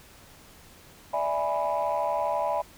sine chord, E dominant seventh, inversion third, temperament equal, 587.3 / 659.3 / 830.6 / 987.8 Hz, D5 / E5 / G#5 / B5, 0 / 0 / 0 / 0 cents, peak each -29 dBFS, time 1.13-2.62 s, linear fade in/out 10 ms, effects tanh soft clip ceiling -18 dBFS + pink hiss -52 dBFS RMS until 2.77 s

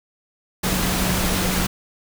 sine tone in noise, 185 Hz, F#3, in tune, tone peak -25 dBFS, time 0.63-1.67 s, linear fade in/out 10 ms, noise pink, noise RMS -22 dBFS, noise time 0.63-1.67 s, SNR -6 dB, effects none

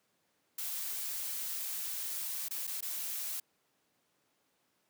blue noise with dropouts, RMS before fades -38 dBFS, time 0.58-3.4 s, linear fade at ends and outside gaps 5 ms, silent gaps 2.485-2.508 / 2.67-2.674 / 2.808-2.825 s, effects pink hiss -75 dBFS RMS until 4.89 s + high-pass 200 Hz 12 dB/octave

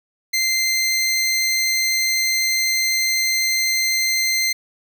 20% pulse tone, 2082 Hz, C7, 9 cents flat, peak -12 dBFS, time 0.33-4.53 s, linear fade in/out 10 ms, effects none

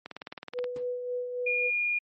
click train, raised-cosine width 0.3 ms, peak -22 dBFS, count 12, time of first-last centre 0.06-0.642 s, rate 18.9 Hz
sine tone with tremolo, 493.9 Hz, B4, in tune, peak -28 dBFS, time 0.53-1.71 s, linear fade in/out 50 ms, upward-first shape sine, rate 3.6 Hz, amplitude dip 45%
brown noise with exponential decay, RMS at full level -34 dBFS, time 0.76-0.89 s, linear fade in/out 1 ms, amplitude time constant 27 ms
sine tone, 2426 Hz, D#7, 44 cents flat, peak -25 dBFS, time 1.46-1.99 s, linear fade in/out 10 ms
effects high-pass 200 Hz 12 dB/octave + MP3 32 kbps

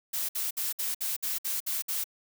blue noise bursts, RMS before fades -31 dBFS, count 9, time 0.13-2.042 s, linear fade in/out 10 ms, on 160 ms, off 59 ms, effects none

